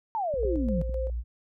sine exponential sweep, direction down, 928 to 157.4 Hz, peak -26 dBFS, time 0.15-0.82 s, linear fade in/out 0 ms
click train, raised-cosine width 5 ms, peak -28 dBFS, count 6, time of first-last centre 0.34-0.895 s, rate 9.01 Hz
sine tone, 58.8 Hz, A#1, 16 cents sharp, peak -28 dBFS, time 0.36-1.24 s, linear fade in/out 50 ms
sine tone with tremolo, 523.3 Hz, C5, in tune, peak -30 dBFS, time 0.43-1.1 s, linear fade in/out 2 ms, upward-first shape square, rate 3.9 Hz, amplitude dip 55%
effects none

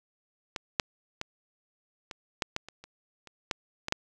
clicks, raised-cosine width 0.2 ms, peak -16 / -6 / -16 / -22 / -10 / -13 / -26 / -29 / -30 / -11 / -15 / -8 dBFS, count 12, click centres 0.562 / 0.798 / 1.214 / 2.112 / 2.422 / 2.564 / 2.686 / 2.84 / 3.273 / 3.512 / 3.884 / 3.924 s, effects none

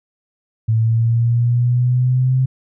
sine linear sweep, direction up, 111 to 130.81 Hz, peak -12 dBFS, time 0.68-2.46 s, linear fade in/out 10 ms, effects none

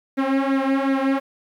sawtooth tone with flanger, 270.5 Hz, C#4, 42 cents flat, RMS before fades -20 dBFS, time 0.17-1.2 s, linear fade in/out 20 ms, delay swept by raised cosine 0.48 to 3.28 ms, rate 2.7 Hz, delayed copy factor +0.7, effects low-pass 2000 Hz 12 dB/octave + 9-bit

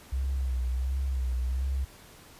sine tone with vibrato, 64.6 Hz, C2, 21 cents flat, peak -26 dBFS, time 0.12-1.85 s, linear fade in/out 10 ms, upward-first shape sine, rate 1.4 Hz, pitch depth 69 cents each way, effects pink hiss -52 dBFS RMS until 2.39 s + resampled to 32000 Hz

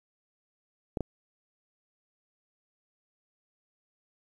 clicks, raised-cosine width 2 ms, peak -17 dBFS, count 2, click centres 0.972 / 1.007 s, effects 9-bit

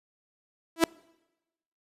sawtooth tone with exponential growth, 329.6 Hz, E4, in tune, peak -10 dBFS, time 0.76-0.84 s, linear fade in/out 2 ms, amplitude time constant 16 ms, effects noise-tail reverb RT60 1.0 s tail -25 dB re dry + resampled to 32000 Hz

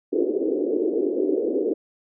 white band-pass noise, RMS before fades -23 dBFS, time 0.12-1.74 s, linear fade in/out 10 ms, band 290 to 460 Hz, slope 48 dB/octave, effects none

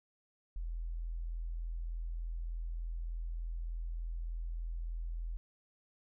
sine tone, 41.68 Hz, E1, 20 cents sharp, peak -36 dBFS, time 0.56-5.37 s, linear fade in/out 0 ms, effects none

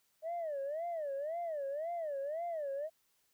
sine tone with vibrato, 616 Hz, D#5, 17 cents flat, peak -34 dBFS, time 0.22-2.9 s, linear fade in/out 50 ms, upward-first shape sine, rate 1.9 Hz, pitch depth 210 cents each way, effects tanh soft clip ceiling -33 dBFS + white hiss -75 dBFS RMS until 3.33 s

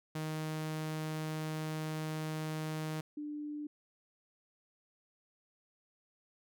sawtooth / sine tone pair in turn, 156.2 / 296.9 Hz, D#3 / D4, +7 / +19 cents, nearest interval major seventh, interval 1112 cents, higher second, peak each -32 / -38 dBFS, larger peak first, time 0.15-3.01 / 3.17-3.67 s, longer first, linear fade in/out 5 ms, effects none

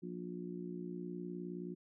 harmonic tone, 59.4 Hz, A#1, 33 cents sharp, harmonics 3 / 4 / 5 / 6, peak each -44 / -51 / -48 / -46 dBFS, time 0.02-1.75 s, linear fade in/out 20 ms, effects none

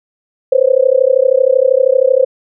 sine tone with amplitude modulation, 523 Hz, C5, 1 cent flat, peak -3 dBFS, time 0.52-2.25 s, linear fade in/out 5 ms, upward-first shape sine, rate 32.8 Hz, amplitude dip 100%, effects none

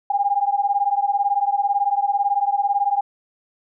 sine beating tone pair, 798 / 816 Hz, G5 / G#5, +31 / -31 cents, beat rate 18 Hz, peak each -20 dBFS, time 0.1-3.01 s, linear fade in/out 5 ms, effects none

